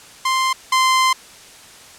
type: tone pair in turn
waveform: sawtooth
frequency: 1046.5 / 1039.9 Hz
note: C6 / C6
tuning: 0 / -11 cents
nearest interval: unison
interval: 11 cents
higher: first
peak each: -12 / -9 dBFS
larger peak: second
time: 0.25-0.53 / 0.72-1.13 s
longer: second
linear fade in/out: 5 ms
effects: white hiss -42 dBFS RMS until 1.98 s + low-pass 9000 Hz 12 dB/octave